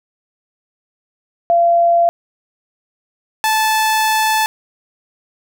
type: tone pair in turn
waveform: sine / sawtooth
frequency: 685 / 872.8 Hz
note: F5 / A5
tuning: -34 / -14 cents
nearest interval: major third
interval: 420 cents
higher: second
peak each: -9 dBFS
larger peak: neither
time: 1.5-2.09 / 3.44-4.46 s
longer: second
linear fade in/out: 0 ms
effects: none